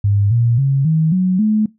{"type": "tone with pitch steps", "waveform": "sine", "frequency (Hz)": [101.3, 117.72, 136.79, 158.96, 184.71, 214.6], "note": ["G#2", "A#2", "C#3", "D#3", "F#3", "A3"], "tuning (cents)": [-43, 17, -23, 37, -3, -43], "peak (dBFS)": -11, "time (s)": [0.04, 1.66], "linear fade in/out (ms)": 5, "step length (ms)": 270, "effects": ["noise-tail reverb RT60 0.2 s tail -21 dB re dry"]}